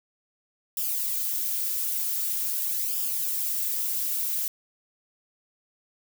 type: noise with flanger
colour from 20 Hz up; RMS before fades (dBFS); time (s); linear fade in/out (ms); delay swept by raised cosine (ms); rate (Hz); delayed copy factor
violet; -28; 0.77-4.48; 2; 0.48 to 4.28; 0.45; -0.65
effects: none